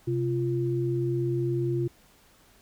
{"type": "tone pair together", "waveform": "sine", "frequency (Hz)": [129.7, 346.3], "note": ["C3", "F4"], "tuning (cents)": [-15, -15], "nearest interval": "octave + perfect fourth", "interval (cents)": 1700, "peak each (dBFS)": -27, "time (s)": [0.07, 1.88], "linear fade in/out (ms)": 10, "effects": ["pink hiss -59 dBFS RMS until 2.61 s"]}